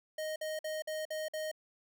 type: tone bursts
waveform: square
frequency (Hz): 622.3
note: D#5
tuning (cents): 0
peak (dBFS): -36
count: 6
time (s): 0.18-1.515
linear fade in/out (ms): 5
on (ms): 180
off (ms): 51
effects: none